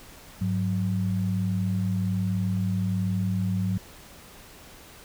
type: tone pair together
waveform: sine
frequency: 102.6 / 183.87 Hz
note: G#2 / F#3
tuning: -21 / -11 cents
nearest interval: minor seventh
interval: 1010 cents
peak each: -26 dBFS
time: 0.41-3.78 s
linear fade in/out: 5 ms
effects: pink hiss -48 dBFS RMS until 5.04 s